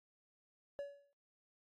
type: tone with exponential decay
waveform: triangle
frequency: 567 Hz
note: C#5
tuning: 39 cents sharp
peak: -36 dBFS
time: 0.79-1.13 s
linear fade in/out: 0 ms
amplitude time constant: 72 ms
effects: AAC 32 kbps